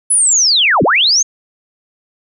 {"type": "linear two-way sweep", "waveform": "sine", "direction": "down then up", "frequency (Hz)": [10370, 117, 6620], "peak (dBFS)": -8, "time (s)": [0.1, 1.23], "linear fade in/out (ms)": 10, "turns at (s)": 0.83, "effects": []}